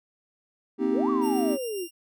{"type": "chord", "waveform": "triangle", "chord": "C minor seventh", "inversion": "third", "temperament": "just", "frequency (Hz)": [235.5, 261.6, 314, 392.4], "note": ["Bb3", "C4", "Eb4", "G4"], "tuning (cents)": [18, 0, 16, 2], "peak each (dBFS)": [-28, -25, -26, -25], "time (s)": [0.78, 1.58], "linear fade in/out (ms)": 50}
{"type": "exponential two-way sweep", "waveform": "sine", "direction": "up then down", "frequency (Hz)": [329.6, 1174.7, 329.6], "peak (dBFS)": -29, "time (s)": [0.9, 1.88], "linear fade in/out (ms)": 50, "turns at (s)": 1.1}
{"type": "tone with tremolo", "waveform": "10% pulse", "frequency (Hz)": 2794, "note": "F7", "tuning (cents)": 0, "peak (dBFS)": -28, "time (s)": [1.21, 1.91], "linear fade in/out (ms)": 50, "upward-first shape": "sine", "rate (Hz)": 7.3, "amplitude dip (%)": 30}
{"effects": []}